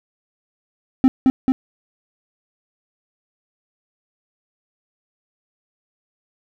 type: tone with echo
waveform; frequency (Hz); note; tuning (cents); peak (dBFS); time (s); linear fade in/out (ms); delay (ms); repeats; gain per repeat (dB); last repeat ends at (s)
triangle; 261.6; C4; 0; -6; 1.04-1.08; 0; 220; 2; -2; 1.52
effects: none